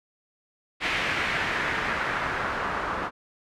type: noise with low-pass filter sweep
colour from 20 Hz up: white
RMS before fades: -28 dBFS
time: 0.8-3.11 s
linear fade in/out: 50 ms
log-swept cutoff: 2400 to 1200 Hz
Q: 1.9
effects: none